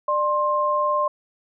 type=tone pair together; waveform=sine; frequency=596.2 / 1057 Hz; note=D5 / C6; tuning=+26 / +17 cents; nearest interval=minor seventh; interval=991 cents; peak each=-23 / -20 dBFS; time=0.08-1.08 s; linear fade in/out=5 ms; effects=none